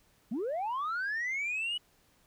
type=linear sweep; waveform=sine; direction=up; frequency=196 to 2959 Hz; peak=-29 dBFS; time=0.31-1.78 s; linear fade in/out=10 ms; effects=tanh soft clip ceiling -29 dBFS + pink hiss -67 dBFS RMS until 2.26 s